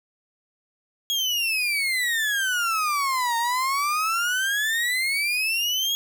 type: exponential two-way sweep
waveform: 35% pulse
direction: down then up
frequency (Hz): 3322 to 919 to 3322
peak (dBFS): -20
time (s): 1.1-5.95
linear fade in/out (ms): 0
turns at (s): 3.37
effects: 10-bit